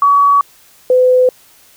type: tone pair in turn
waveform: sine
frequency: 1133 / 506 Hz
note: C#6 / B4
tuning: +37 / +42 cents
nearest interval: octave + major second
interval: 1395 cents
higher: first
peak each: -6 dBFS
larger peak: neither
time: 0.02-0.41 / 0.9-1.29 s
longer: neither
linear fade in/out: 2 ms
effects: white hiss -46 dBFS RMS until 1.76 s